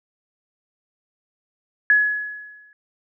sine tone with exponential decay, 1691 Hz, G#6, 31 cents sharp, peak -10 dBFS, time 1.9-2.73 s, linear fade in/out 1 ms, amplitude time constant 180 ms, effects none

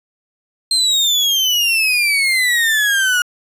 35% pulse exponential sweep, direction down, 4186 to 1433 Hz, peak -11 dBFS, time 0.71-3.22 s, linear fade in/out 2 ms, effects resampled to 32000 Hz

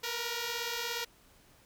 5% pulse beating tone pair, 463.4 / 480.4 Hz, A#4 / B4, -10 / -48 cents, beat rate 17 Hz, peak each -25 dBFS, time 0.03-1.05 s, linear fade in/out 10 ms, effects pink hiss -62 dBFS RMS until 1.65 s

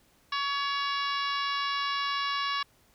harmonic tone with a mistuned harmonic, 563 Hz, C#5, 27 cents sharp, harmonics 2 / 3 / 4 / 5 / 6 / 7 / 8 / 9 / 10, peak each -30 / -36 / -39 / -38 / -40 / -38 / -45 / -44 / -43 dBFS, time 0.32-2.63 s, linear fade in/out 5 ms, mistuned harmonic 10, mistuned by -60 cents, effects pink hiss -64 dBFS RMS until 2.94 s

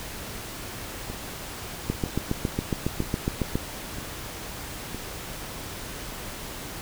two click trains, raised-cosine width 3 ms, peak -22 / -11 dBFS, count 5 / 13, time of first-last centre 1.1-4.946 / 1.9-3.555 s, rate 1.04 / 7.25 Hz, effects pink hiss -37 dBFS RMS until 6.81 s

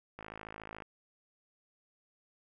click train, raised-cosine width 0.5 ms, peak -29 dBFS, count 35, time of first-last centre 0.19-0.822 s, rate 53.8 Hz, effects none

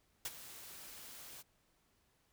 white noise with ADSR envelope, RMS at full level -38 dBFS, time 0.25-1.43 s, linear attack 4 ms, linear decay 38 ms, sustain -14 dB, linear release 25 ms, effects pink hiss -75 dBFS RMS until 2.32 s

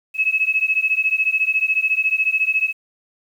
sine beating tone pair, 2571 / 2585 Hz, E7 / E7, -44 / -34 cents, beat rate 14 Hz, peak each -19 dBFS, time 0.14-2.73 s, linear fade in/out 50 ms, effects 8-bit

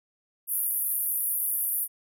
white band-pass noise, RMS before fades -28 dBFS, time 0.47-1.88 s, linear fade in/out 50 ms, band 10000 to 15000 Hz, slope 96 dB/octave, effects none

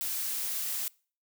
blue noise, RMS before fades -33 dBFS, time 0.01-0.88 s, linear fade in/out 0 ms, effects noise-tail reverb RT60 0.4 s tail -24 dB re dry

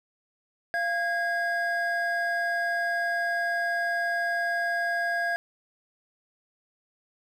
triangle tone pair together, 689 / 1637.1 Hz, F5 / G#6, -24 / -25 cents, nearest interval octave + minor third, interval 1499 cents, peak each -27 / -25 dBFS, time 0.74-5.36 s, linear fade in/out 0 ms, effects none

